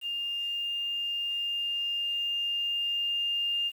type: tone with level ramp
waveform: sine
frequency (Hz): 2809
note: F7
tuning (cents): +9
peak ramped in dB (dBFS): -30 to -26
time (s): 0.01-3.72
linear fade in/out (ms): 50
effects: 9-bit